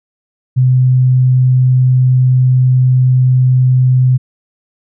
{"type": "tone", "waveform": "sine", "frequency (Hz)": 127.9, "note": "C3", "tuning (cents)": -39, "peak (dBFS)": -6, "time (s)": [0.56, 4.18], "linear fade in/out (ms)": 20, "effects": []}